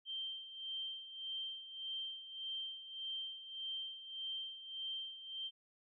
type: tone with tremolo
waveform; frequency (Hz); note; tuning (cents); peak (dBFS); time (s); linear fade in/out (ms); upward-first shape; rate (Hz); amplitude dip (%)
sine; 3141; G7; +3; -39; 0.05-5.51; 50; sine; 1.7; 70
effects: none